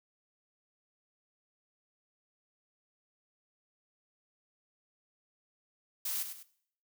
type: noise with echo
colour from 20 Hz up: blue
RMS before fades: -35 dBFS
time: 6.05-6.23 s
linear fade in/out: 5 ms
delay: 100 ms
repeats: 2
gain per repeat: -8 dB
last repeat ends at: 6.43 s
effects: noise-tail reverb RT60 0.6 s tail -17 dB re dry